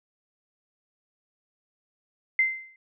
sine tone with exponential decay, 2077 Hz, C7, 13 cents flat, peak -16 dBFS, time 2.39-2.76 s, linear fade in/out 2 ms, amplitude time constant 80 ms, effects none

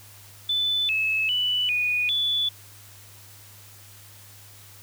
sine tone with pitch steps, 3503 / 2594 / 2973 / 2466 / 3455 Hz, A7 / E7 / F#7 / D#7 / A7, -8 / -28 / +8 / -16 / -32 cents, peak -21 dBFS, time 0.49-2.49 s, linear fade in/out 5 ms, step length 400 ms, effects added 101 Hz sine -50 dBFS peak until 4.82 s + white hiss -49 dBFS RMS until 4.82 s

